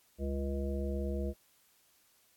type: harmonic tone with a mistuned harmonic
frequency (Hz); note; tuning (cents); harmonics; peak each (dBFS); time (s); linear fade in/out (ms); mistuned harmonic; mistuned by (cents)
69.3; C#2; 0; 1 / 3 / 5 / 7 / 9; -34 / -39 / -41 / -42 / -44; 0.18-1.34; 50; 3; -56
effects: white hiss -68 dBFS RMS until 2.36 s + AAC 64 kbps